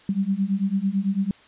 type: beating tone pair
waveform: sine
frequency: 190.7 / 199.7 Hz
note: G3 / G3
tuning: -47 / +32 cents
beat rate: 9 Hz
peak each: -24 / -23 dBFS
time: 0.09-1.31 s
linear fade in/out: 2 ms
effects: white hiss -52 dBFS RMS until 1.47 s + resampled to 8000 Hz